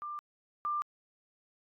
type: tone pair in turn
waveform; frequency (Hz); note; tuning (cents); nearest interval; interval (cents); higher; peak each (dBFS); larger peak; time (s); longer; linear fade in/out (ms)
sine; 1190 / 1190; D6 / D6; +22 / +22; unison; 0; neither; -37 / -30; second; 0.02-0.19 / 0.65-0.82; neither; 0
effects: AAC 48 kbps